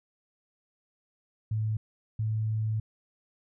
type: tone pair in turn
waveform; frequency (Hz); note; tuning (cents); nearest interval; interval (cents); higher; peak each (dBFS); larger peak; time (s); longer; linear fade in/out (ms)
sine; 108.8 / 109.29; A2 / A2; -19 / -11; unison; 8; second; -26; neither; 1.51-1.77 / 2.19-2.8; second; 5
effects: none

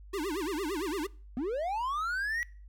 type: tone with vibrato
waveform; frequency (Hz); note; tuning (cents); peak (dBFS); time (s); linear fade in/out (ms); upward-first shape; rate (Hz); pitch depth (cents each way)
square; 345.1; F4; -21; -32; 0.13-1.07; 10; sine; 8.8; 290
type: linear sweep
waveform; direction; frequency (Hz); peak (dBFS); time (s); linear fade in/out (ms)
triangle; up; 228.8 to 1951; -28; 1.37-2.43; 0
effects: noise-tail reverb RT60 0.4 s tail -23 dB re dry + added 50 Hz sine -47 dBFS peak until 2.68 s

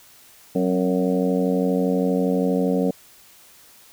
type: harmonic tone with a mistuned harmonic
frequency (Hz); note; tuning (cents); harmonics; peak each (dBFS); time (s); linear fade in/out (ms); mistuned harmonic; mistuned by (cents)
92.5; F#2; 0; 2 / 3 / 4 / 5 / 6 / 7 / 8; -22 / -23 / -34 / -24 / -27 / -35 / -35; 0.55-2.91; 5; 3; -47
effects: white hiss -50 dBFS RMS until 3.92 s

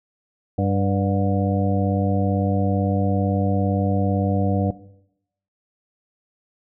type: harmonic tone with a mistuned harmonic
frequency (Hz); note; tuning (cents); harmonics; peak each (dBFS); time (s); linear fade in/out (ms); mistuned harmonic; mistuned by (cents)
97.8; G2; -4; 1 / 2 / 3 / 5 / 6 / 7; -21 / -24 / -26 / -28 / -29 / -29; 0.58-4.71; 5; 7; +88
effects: noise-tail reverb RT60 0.8 s tail -17 dB re dry

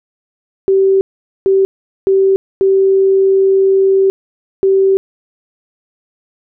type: tone bursts at uneven times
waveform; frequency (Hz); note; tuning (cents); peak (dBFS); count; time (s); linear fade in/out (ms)
sine; 386.4; G4; -25; -7; 5; 0.68-1.01 / 1.46-1.65 / 2.07-2.36 / 2.61-4.1 / 4.63-4.97; 0
effects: none

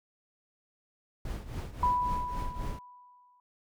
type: noise with tremolo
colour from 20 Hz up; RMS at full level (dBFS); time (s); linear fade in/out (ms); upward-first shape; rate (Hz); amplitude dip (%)
brown; -33; 1.25-2.79; 2; triangle; 3.7; 80
type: tone with exponential decay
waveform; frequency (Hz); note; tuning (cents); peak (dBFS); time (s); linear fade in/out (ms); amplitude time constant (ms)
sine; 987.8; B5; 0; -22; 1.83-3.4; 2; 340
effects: none

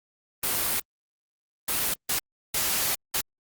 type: noise bursts at uneven times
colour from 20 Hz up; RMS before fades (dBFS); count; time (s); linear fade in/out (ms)
white; -26; 5; 0.43-0.8 / 1.68-1.94 / 2.09-2.19 / 2.54-2.95 / 3.14-3.21; 5
effects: Opus 32 kbps

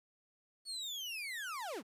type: linear sweep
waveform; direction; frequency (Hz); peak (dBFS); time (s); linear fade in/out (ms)
35% pulse; down; 4459 to 159.9; -38; 0.65-1.83; 50
effects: resampled to 32000 Hz + 12-bit

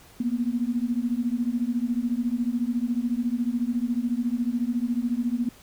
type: beating tone pair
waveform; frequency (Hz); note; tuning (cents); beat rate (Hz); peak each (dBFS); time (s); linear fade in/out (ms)
sine; 233.1 / 247.1; A#3 / B3; 0 / +1; 14; -26 / -26; 0.2-5.49; 5
effects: pink hiss -52 dBFS RMS until 5.62 s

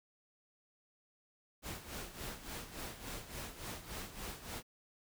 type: noise with tremolo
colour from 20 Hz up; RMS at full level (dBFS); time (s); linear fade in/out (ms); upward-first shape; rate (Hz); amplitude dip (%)
pink; -43; 1.62-4.63; 50; sine; 3.5; 70
effects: none

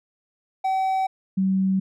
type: tone pair in turn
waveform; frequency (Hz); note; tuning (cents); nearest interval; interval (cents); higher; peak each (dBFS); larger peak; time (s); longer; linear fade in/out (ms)
triangle / sine; 763 / 190.75; G5 / G3; -47 / -47; 2 octaves; 2400; first; -18; neither; 0.64-1.07 / 1.37-1.8; neither; 10
effects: none

